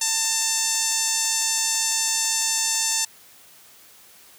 sawtooth tone with band-pass filter, 894 Hz, A5, 27 cents sharp, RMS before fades -23 dBFS, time 0.01-3.05 s, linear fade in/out 5 ms, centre 7000 Hz, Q 2.8, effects white hiss -50 dBFS RMS until 4.38 s + high-pass 80 Hz 12 dB/octave

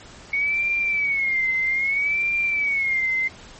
sine tone with vibrato, 2217 Hz, C#7, in tune, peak -19 dBFS, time 0.33-3.28 s, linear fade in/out 5 ms, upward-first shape sine, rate 0.62 Hz, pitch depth 120 cents each way, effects pink hiss -44 dBFS RMS until 3.59 s + MP3 32 kbps

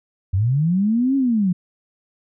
sine linear two-way sweep, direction up then down, 87.2 to 277.5 to 171.9 Hz, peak -15 dBFS, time 0.33-1.53 s, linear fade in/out 10 ms, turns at 1.16 s, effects none

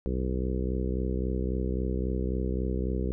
harmonic tone, 63.7 Hz, C2, 46 cents flat, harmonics 1 / 2 / 3 / 4 / 5 / 6 / 7 / 8, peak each -29 / -37 / -34 / -39 / -38 / -37 / -38 / -43 dBFS, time 0.06-3.12 s, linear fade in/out 0 ms, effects none

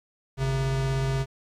square tone pair together, 50.23 / 134.1 Hz, G1 / C3, +43 / +43 cents, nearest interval octave + perfect fourth, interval 1700 cents, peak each -32 / -25 dBFS, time 0.37-1.26 s, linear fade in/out 50 ms, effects low-pass 8000 Hz 12 dB/octave + 10-bit

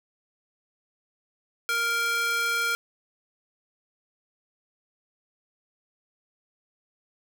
square tone with high-pass filter, 466.2 Hz, A#4, in tune, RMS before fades -26 dBFS, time 1.69-2.75 s, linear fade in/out 0 ms, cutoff 1500 Hz, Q 1.8, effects none

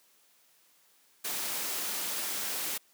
white noise, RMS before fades -34 dBFS, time 1.24-2.78 s, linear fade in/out 10 ms, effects white hiss -65 dBFS RMS until 2.93 s + high-pass 200 Hz 12 dB/octave

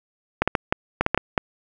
clicks, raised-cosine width 0.5 ms, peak -3 dBFS, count 9, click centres 0.42 / 0.476 / 0.552 / 0.725 / 1.01 / 1.064 / 1.146 / 1.176 / 1.378 s, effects none

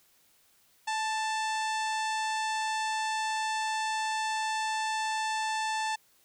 harmonic tone with a mistuned harmonic, 884 Hz, A5, 8 cents sharp, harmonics 1 / 2 / 3 / 4 / 5 / 6 / 7 / 8 / 9 / 10, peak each -30 / -36 / -40 / -42 / -44 / -46 / -47 / -48 / -49 / -50 dBFS, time 0.87-5.96 s, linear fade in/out 10 ms, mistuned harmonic 1, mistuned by -26 cents, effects white hiss -65 dBFS RMS until 6.24 s

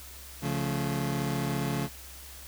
30% pulse chord, Db augmented, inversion none, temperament just, 138.59 / 173.24 / 216.5 Hz, Db3 / F3 / A3, 0 / -14 / -28 cents, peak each -28 / -32 / -32 dBFS, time 0.41-1.89 s, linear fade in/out 50 ms, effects added 66 Hz sine -48 dBFS peak until 2.47 s + white hiss -47 dBFS RMS until 2.47 s

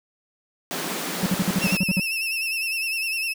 pink high-pass noise, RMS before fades -29 dBFS, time 0.71-1.77 s, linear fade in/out 0 ms, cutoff 160 Hz, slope 96 dB/octave
triangle tone bursts, 186.4 Hz, F#3, 13 cents sharp, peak -16 dBFS, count 10, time 1.23-1.998 s, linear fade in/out 2 ms, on 30 ms, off 52 ms
35% pulse tone with vibrato, 2654 Hz, E7, 11 cents sharp, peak -22 dBFS, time 1.61-3.34 s, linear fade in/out 20 ms, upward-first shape sine, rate 9.9 Hz, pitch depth 61 cents each way
effects none

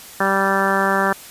harmonic tone, 194.8 Hz, G3, 11 cents flat, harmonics 1 / 2 / 3 / 4 / 5 / 6 / 7 / 8 / 9, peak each -24 / -24 / -24 / -24 / -24 / -24 / -24 / -24 / -24 dBFS, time 0.2-1.13 s, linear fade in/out 5 ms, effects white hiss -39 dBFS RMS until 1.3 s + resampled to 32000 Hz

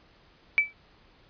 sine tone with exponential decay, 2311 Hz, D7, 28 cents flat, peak -14 dBFS, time 0.58-0.73 s, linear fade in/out 0 ms, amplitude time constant 31 ms, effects pink hiss -59 dBFS RMS until 1.29 s + resampled to 11025 Hz

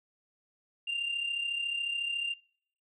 sine tone pair together, 2760 / 2794 Hz, F7 / F7, -21 / 0 cents, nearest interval unison, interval 21 cents, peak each -36 / -30 dBFS, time 0.87-2.34 s, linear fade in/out 10 ms, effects noise-tail reverb RT60 0.6 s tail -24 dB re dry + tanh soft clip ceiling -27 dBFS

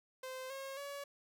sawtooth tone with pitch steps, 518 / 541.2 / 565.5 Hz, C5 / C#5 / C#5, -17 / -42 / +34 cents, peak -39 dBFS, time 0.23-1.04 s, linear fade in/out 5 ms, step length 270 ms, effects none

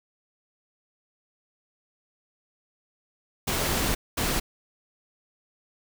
pink noise bursts at uneven times, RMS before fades -26 dBFS, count 2, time 3.47-3.95 / 4.17-4.4 s, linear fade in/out 10 ms, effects none

